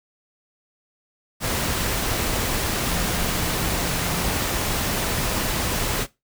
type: tone in noise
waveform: sine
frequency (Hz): 174.61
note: F3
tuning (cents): 0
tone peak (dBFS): -32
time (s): 2.84-4.41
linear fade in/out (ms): 50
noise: pink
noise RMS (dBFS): -24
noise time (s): 1.4-6.07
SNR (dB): -11
effects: noise-tail reverb RT60 0.2 s tail -18 dB re dry